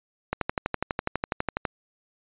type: click train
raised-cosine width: 0.5 ms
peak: -10 dBFS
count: 17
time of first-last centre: 0.33-1.652 s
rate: 12.1 Hz
effects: resampled to 8000 Hz